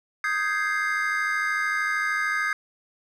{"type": "chord", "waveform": "triangle", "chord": "Ab major seventh", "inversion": "second", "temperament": "equal", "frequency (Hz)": [1244.5, 1568, 1661.2, 2093], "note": ["Eb6", "G6", "Ab6", "C7"], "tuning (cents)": [0, 0, 0, 0], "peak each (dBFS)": -27, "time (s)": [0.24, 2.53], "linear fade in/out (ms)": 2, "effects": []}